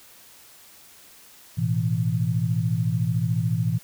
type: chord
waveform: sine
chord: A suspended second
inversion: none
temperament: just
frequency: 110 / 123.75 / 165 Hz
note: A2 / B2 / E3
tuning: 0 / +4 / +2 cents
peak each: -25 dBFS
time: 1.57-3.79 s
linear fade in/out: 20 ms
effects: white hiss -50 dBFS RMS until 3.83 s